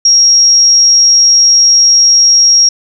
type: tone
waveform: sine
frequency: 5600 Hz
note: F8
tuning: 4 cents sharp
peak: -3 dBFS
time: 0.05-2.69 s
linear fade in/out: 5 ms
effects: none